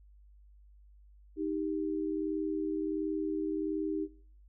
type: tone pair together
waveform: sine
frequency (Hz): 313.1 / 394.5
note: D#4 / G4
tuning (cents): +11 / +11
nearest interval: major third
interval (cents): 400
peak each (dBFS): -32 / -36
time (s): 1.36-4.08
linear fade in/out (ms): 50
effects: noise-tail reverb RT60 0.5 s tail -19 dB re dry + added 50 Hz sine -55 dBFS peak until 4.48 s